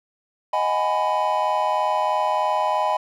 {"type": "chord", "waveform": "triangle", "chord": "G# minor seventh", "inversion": "second", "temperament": "just", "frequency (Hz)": [623, 747.5, 830.6, 996.7], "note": ["D#5", "F#5", "G#5", "B5"], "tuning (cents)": [2, 17, 0, 16], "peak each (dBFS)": [-23, -26, -22, -21], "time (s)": [0.53, 2.97], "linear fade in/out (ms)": 5, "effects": []}